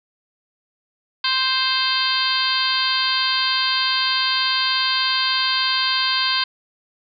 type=harmonic tone; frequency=523.3 Hz; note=C5; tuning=in tune; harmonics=2 / 3 / 4 / 5 / 6 / 7 / 8 / 9; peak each=-25 / -26 / -30 / -28 / -25 / -26 / -24 / -25 dBFS; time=1.24-6.44 s; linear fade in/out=5 ms; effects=none